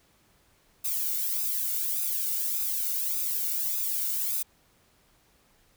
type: noise with flanger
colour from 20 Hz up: violet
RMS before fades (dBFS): -29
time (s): 0.84-4.43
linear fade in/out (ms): 10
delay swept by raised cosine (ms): 0.8 to 1.41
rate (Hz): 1.7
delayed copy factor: +0.75
effects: pink hiss -64 dBFS RMS until 5.76 s